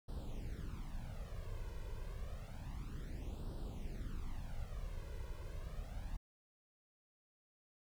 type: noise with flanger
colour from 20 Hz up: brown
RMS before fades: -44 dBFS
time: 0.08-6.17 s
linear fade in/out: 10 ms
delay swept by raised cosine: 0.22 to 2.02 ms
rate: 0.29 Hz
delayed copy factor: +0.8
effects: none